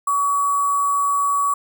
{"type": "tone with sample-and-hold", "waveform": "sine", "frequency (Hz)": 1134, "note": "C#6", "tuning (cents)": 39, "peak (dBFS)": -16, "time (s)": [0.07, 1.54], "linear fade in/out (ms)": 5, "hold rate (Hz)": 8820, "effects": []}